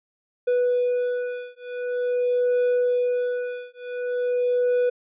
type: beating tone pair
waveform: triangle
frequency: 492.3 / 492.76 Hz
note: B4 / B4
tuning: -6 / -4 cents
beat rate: 0.46 Hz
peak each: -22 dBFS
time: 0.47-4.9 s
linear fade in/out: 10 ms
effects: resampled to 8000 Hz